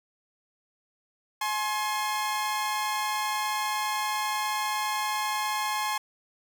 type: tone pair together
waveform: sawtooth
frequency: 846 / 1065 Hz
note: G#5 / C6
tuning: +32 / +30 cents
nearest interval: major third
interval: 398 cents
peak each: -26 dBFS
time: 1.41-5.98 s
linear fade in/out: 5 ms
effects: none